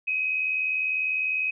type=tone pair together; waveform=sine; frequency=2463 / 2543 Hz; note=D#7 / D#7; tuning=-18 / +37 cents; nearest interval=minor second; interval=55 cents; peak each=-32 / -24 dBFS; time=0.07-1.51 s; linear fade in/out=10 ms; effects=none